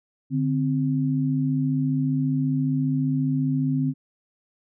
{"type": "tone pair together", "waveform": "sine", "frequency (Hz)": [146.83, 261.6], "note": ["D3", "C4"], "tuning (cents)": [0, 0], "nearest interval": "minor seventh", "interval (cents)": 1000, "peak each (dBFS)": -23, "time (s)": [0.3, 3.94], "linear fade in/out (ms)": 50, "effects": []}